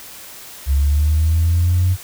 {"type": "linear sweep", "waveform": "sine", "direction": "up", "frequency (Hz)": [67.7, 93.4], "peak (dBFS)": -11, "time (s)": [0.66, 1.97], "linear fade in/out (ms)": 50, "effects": ["tanh soft clip ceiling -8 dBFS", "white hiss -37 dBFS RMS until 2.03 s"]}